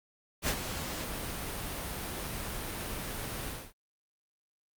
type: noise with ADSR envelope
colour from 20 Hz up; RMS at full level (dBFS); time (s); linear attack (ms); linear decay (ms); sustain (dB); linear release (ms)
pink; -28; 0.42-3.73; 62; 66; -9; 250
effects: Opus 48 kbps